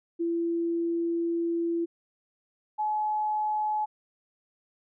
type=tone pair in turn; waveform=sine; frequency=337.4 / 851.7 Hz; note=E4 / G#5; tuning=+40 / +43 cents; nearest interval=octave + major third; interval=1603 cents; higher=second; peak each=-25 dBFS; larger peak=neither; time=0.19-1.86 / 2.78-3.86 s; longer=first; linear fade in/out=20 ms; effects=none